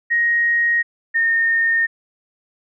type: tone pair in turn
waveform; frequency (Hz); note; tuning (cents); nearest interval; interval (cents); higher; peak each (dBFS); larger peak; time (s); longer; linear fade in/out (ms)
sine; 1877 / 1832; A#6 / A#6; +11 / -31; unison; 42; first; -14; neither; 0.1-0.83 / 1.14-1.87; neither; 20
effects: none